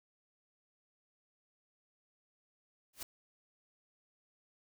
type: noise with exponential growth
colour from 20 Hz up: white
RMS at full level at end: -37 dBFS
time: 2.93-3.03 s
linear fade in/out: 5 ms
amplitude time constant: 21 ms
effects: none